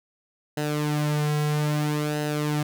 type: tone with flanger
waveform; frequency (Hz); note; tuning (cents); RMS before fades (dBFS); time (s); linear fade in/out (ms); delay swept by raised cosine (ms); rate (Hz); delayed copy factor
sawtooth; 149.6; D3; +32; -25; 0.57-2.63; 5; 0.87 to 3.37; 0.61; -0.65
effects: none